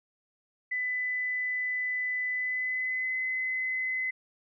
sine tone with pitch glide, 2000 to 2033 Hz, B6 to B6, +21 to +50 cents, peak -28 dBFS, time 0.71-4.11 s, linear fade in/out 10 ms, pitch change +29 cents, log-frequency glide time 2.31-3.18 s, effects none

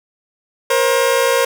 sawtooth tone pair together, 474.5 / 533.8 Hz, A#4 / C5, +31 / +35 cents, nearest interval major second, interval 204 cents, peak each -12 / -11 dBFS, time 0.7-1.45 s, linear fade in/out 5 ms, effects none

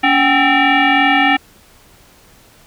sine tone with frequency modulation, 760 Hz, F#5, 46 cents sharp, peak -9 dBFS, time 0.03-1.37 s, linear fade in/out 10 ms, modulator 521 Hz, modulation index 3.7, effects pink hiss -47 dBFS RMS until 2.66 s

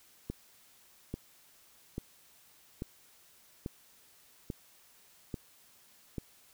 click train, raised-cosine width 3 ms, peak -23 dBFS, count 8, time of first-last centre 0.3-6.182 s, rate 1.19 Hz, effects white hiss -62 dBFS RMS until 6.53 s

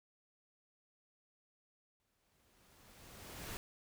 pink noise with exponential growth, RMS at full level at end -44 dBFS, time 2-3.57 s, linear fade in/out 0 ms, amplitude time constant 340 ms, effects none

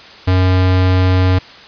square tone, 92.5 Hz, F#2, in tune, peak -10 dBFS, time 0.27-1.39 s, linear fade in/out 10 ms, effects white hiss -37 dBFS RMS until 1.67 s + resampled to 11025 Hz

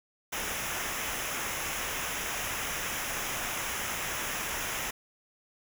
pink noise with comb filter, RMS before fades -34 dBFS, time 0.32-4.91 s, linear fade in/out 10 ms, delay 0.23 ms, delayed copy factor -0.7, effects none

